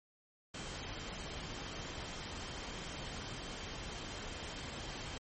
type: tone in noise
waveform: sine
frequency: 3136 Hz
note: G7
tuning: in tune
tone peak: -55 dBFS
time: 0.54-5.18 s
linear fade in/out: 5 ms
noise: pink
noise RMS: -44 dBFS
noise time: 0.54-5.18 s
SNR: -14 dB
effects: MP3 32 kbps